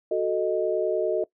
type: chord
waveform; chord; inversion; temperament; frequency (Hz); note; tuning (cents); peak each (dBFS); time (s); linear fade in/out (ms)
sine; D# diminished; first; equal; 370 / 440 / 622.3; F#4 / A4 / D#5; 0 / 0 / 0; -26; 0.11-1.24; 5
effects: noise-tail reverb RT60 0.1 s tail -20 dB re dry